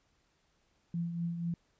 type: tone with tremolo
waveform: sine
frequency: 170.1 Hz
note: F3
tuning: 45 cents flat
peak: -30 dBFS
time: 0.94-1.54 s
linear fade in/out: 2 ms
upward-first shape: triangle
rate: 4.1 Hz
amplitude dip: 55%
effects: pink hiss -73 dBFS RMS until 1.79 s + resampled to 16000 Hz